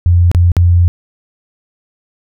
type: tone with dropouts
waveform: sine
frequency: 87.31 Hz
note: F2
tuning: in tune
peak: -5 dBFS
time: 0.06-0.88 s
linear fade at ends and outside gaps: 0 ms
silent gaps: 0.315-0.348 / 0.518-0.567 s
effects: none